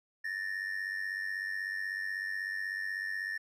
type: ring-modulated tone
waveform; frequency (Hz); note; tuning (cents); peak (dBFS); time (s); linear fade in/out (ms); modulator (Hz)
triangle; 1800; A6; +39; -29; 0.24-3.38; 10; 48.1
effects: none